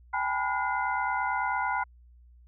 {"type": "tone cluster", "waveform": "sine", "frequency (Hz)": [788, 857, 991, 1437, 2063], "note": ["G5", "A5", "B5", "F6", "C7"], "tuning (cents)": [9, -46, 6, 49, -25], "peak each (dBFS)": [-33, -34, -30, -32, -37], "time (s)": [0.13, 1.84], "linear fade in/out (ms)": 10, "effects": ["added 60 Hz sine -52 dBFS peak until 2.47 s"]}